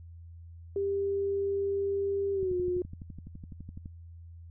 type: tone with pitch glide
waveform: sine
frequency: 396.6 to 359.5 Hz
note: G4 to F#4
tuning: +20 to -50 cents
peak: -27 dBFS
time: 0.76-2.82 s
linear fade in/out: 2 ms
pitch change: -170 cents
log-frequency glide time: 2.33-2.55 s
type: click train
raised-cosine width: 5 ms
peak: -30 dBFS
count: 18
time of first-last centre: 2.43-3.859 s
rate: 11.9 Hz
effects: added 84 Hz sine -45 dBFS peak until 4.5 s